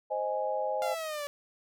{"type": "chord", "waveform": "sine", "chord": "Ab major", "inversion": "first", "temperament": "equal", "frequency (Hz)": [523.3, 622.3, 830.6], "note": ["C5", "Eb5", "Ab5"], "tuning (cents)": [0, 0, 0], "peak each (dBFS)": -33, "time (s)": [0.1, 0.95], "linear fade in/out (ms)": 20}
{"type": "linear sweep", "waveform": "sawtooth", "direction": "down", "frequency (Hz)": [698.5, 570], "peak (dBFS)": -30, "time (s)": [0.82, 1.27], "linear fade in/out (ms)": 0}
{"effects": []}